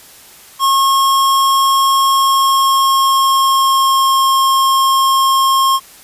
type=tone with pitch glide; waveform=square; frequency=1084 to 1073.4 Hz; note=C#6 to C6; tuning=-39 to +44 cents; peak=-10 dBFS; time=0.59-5.8 s; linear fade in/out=50 ms; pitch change=-17 cents; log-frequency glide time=2.12-4.29 s; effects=white hiss -40 dBFS RMS until 6.03 s + resampled to 32000 Hz